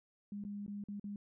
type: tone with dropouts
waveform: sine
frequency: 203.8 Hz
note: G#3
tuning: 32 cents flat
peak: -40 dBFS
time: 0.32-1.16 s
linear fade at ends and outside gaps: 2 ms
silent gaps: 0.439-0.449 / 0.664-0.679 / 0.839-0.885 / 0.997-1.041 s
effects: none